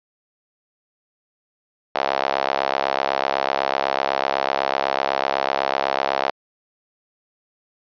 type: tone with high-pass filter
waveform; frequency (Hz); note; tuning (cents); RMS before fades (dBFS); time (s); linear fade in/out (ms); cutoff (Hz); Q
sawtooth; 68; C#2; -33; -22; 1.95-6.31; 0; 690; 2.4
effects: resampled to 11025 Hz